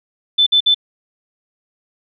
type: tone bursts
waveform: sine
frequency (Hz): 3520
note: A7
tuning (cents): 0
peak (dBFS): -9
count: 3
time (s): 0.38-0.746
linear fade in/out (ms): 10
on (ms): 86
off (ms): 54
effects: none